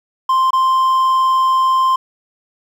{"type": "tone with dropouts", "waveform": "triangle", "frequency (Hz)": 1046.5, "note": "C6", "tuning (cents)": 0, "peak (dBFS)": -9, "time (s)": [0.29, 1.96], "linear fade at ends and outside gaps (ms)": 5, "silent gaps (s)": [0.507, 0.531], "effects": ["8-bit"]}